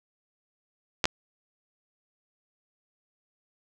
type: clicks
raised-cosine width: 0.2 ms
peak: -5 dBFS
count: 2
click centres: 1.042 / 1.055 s
effects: none